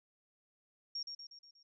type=tone with echo; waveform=sine; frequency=5550 Hz; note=F8; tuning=12 cents flat; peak=-37 dBFS; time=0.95-1.03 s; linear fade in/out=5 ms; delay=120 ms; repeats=5; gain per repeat=-5 dB; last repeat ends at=1.63 s; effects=none